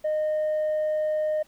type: tone with tanh clipping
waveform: triangle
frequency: 615 Hz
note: D#5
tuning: 20 cents flat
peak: -23 dBFS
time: 0.04-1.43 s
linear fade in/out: 10 ms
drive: 6 dB
effects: pink hiss -60 dBFS RMS until 1.47 s